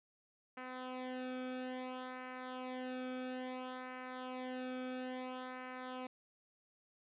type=tone with flanger; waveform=sawtooth; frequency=255 Hz; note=C4; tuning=44 cents flat; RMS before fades=-44 dBFS; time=0.57-6.07 s; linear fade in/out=5 ms; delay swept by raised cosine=0.28 to 1.04 ms; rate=0.59 Hz; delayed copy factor=-0.8; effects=resampled to 8000 Hz + 12-bit